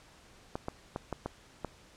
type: clicks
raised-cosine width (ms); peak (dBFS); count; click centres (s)
1; -20; 6; 0.555 / 0.684 / 0.961 / 1.127 / 1.26 / 1.647
effects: pink hiss -58 dBFS RMS until 1.96 s + low-pass 8000 Hz 12 dB/octave